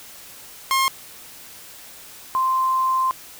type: tone pair in turn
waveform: sawtooth / sine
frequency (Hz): 1068 / 1043.6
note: C6 / C6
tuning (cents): +35 / -5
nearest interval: unison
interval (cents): 40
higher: first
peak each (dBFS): -13 / -17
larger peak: first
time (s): 0.71-0.88 / 2.35-3.11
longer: second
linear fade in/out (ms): 0
effects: white hiss -42 dBFS RMS until 3.39 s